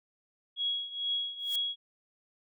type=tone with tremolo; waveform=sine; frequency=3322 Hz; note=G#7; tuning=in tune; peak=-27 dBFS; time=0.56-1.76 s; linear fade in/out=50 ms; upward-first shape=triangle; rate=2.2 Hz; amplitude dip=85%
type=noise with exponential growth; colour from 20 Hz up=blue; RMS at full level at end=-36 dBFS; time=1.39-1.56 s; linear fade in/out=5 ms; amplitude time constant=36 ms
effects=none